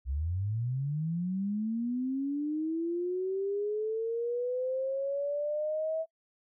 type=linear sweep; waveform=sine; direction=up; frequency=61.74 to 650 Hz; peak=-29 dBFS; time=0.05-6.06 s; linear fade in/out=50 ms; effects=noise-tail reverb RT60 0.1 s tail -26 dB re dry